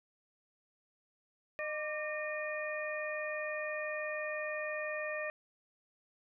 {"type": "harmonic tone with a mistuned harmonic", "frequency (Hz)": 611, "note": "D#5", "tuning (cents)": -32, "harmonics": [1, 2, 3, 4], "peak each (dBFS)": [-38, -46, -40, -43], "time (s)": [1.59, 5.3], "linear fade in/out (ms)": 0, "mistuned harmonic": 2, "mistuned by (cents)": -68, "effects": []}